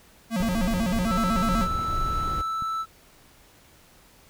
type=tone with vibrato; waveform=square; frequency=202.7 Hz; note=G#3; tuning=42 cents flat; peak=-24 dBFS; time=0.3-1.68 s; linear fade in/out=50 ms; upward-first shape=square; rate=8 Hz; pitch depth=200 cents each way
type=noise; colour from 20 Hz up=brown; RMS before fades=-30 dBFS; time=0.39-2.42 s; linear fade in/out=10 ms
type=tone; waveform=triangle; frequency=1318.5 Hz; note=E6; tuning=in tune; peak=-24 dBFS; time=1.06-2.86 s; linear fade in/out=50 ms
type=clicks; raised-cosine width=5 ms; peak=-32 / -23 / -28 / -25 / -27 dBFS; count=5; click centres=1.301 / 1.532 / 1.755 / 1.798 / 2.623 s
effects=pink hiss -55 dBFS RMS until 4.29 s